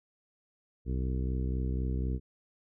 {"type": "harmonic tone", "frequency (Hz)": 64, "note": "C2", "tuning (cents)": -38, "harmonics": [1, 2, 3, 4, 5, 6, 7], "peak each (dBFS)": [-30, -36, -40, -42, -44, -46, -47], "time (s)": [0.85, 2.2], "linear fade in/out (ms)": 50, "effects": []}